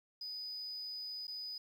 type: tone with dropouts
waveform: sine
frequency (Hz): 4978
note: D#8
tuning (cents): 0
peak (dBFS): -39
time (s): 0.21-1.58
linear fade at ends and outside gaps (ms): 5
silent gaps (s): 1.27-1.279
effects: tanh soft clip ceiling -39 dBFS + 11-bit

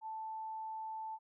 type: tone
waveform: sine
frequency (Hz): 880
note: A5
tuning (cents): 0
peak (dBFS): -40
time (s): 0.01-1.19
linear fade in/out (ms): 50
effects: none

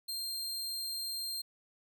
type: tone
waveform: sawtooth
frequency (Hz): 4186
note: C8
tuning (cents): 0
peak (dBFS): -33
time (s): 0.08-1.42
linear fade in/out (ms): 10
effects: none

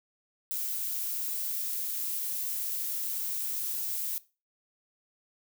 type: noise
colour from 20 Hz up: violet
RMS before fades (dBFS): -33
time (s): 0.51-4.18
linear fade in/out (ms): 0
effects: noise-tail reverb RT60 0.3 s tail -19 dB re dry

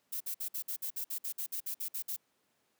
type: noise bursts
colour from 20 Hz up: violet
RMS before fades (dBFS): -37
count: 15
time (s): 0.12-2.165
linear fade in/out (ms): 10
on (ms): 85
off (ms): 55
effects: pink hiss -75 dBFS RMS until 2.79 s + high-pass 200 Hz 12 dB/octave

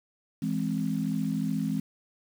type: chord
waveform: sine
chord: E augmented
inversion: none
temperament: equal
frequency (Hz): 164.81 / 207.7 / 261.6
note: E3 / G#3 / B#3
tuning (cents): 0 / 0 / 0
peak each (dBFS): -31 / -30 / -31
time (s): 0.42-1.8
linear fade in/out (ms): 5
effects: 8-bit

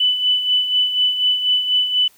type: tone with tremolo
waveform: sine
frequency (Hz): 2991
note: F#7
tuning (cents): +18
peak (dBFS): -12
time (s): 0-2.08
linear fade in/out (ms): 5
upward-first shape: sine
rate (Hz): 4.1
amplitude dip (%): 60
effects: white hiss -53 dBFS RMS until 2.17 s

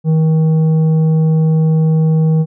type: tone with tanh clipping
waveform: sine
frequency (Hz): 158.8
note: D#3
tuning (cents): +36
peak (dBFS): -10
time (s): 0.04-2.46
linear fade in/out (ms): 50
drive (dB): 7
effects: none

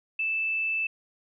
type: tone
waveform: sine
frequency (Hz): 2637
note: E7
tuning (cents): 0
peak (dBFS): -25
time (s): 0.19-0.87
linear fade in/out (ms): 5
effects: none

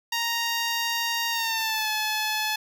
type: tone with pitch glide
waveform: 10% pulse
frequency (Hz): 932.3 to 859.9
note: A#5 to A5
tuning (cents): 0 to -40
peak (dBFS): -16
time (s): 0.12-2.56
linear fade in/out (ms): 5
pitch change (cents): -140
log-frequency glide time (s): 1.3-1.89
effects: none

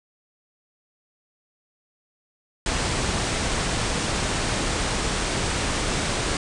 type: low-pass noise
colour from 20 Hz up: pink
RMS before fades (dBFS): -25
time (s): 2.66-6.37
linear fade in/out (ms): 2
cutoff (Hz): 9400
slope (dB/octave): 96
effects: none

